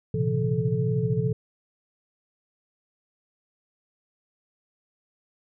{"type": "tone cluster", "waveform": "sine", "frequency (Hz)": [112.2, 127.5, 140.8, 170, 434.9], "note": ["A2", "C3", "C#3", "F3", "A4"], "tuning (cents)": [34, -44, 27, -46, -20], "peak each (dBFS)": [-30, -26, -30, -28, -29], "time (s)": [0.14, 1.33], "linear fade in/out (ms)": 5, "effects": []}